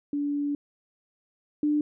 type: tone pair in turn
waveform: sine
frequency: 288.4 / 297.5 Hz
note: D4 / D4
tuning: -31 / +22 cents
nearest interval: minor second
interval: 53 cents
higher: second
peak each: -25 / -21 dBFS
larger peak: second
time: 0.13-0.55 / 1.63-1.81 s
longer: first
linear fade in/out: 2 ms
effects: none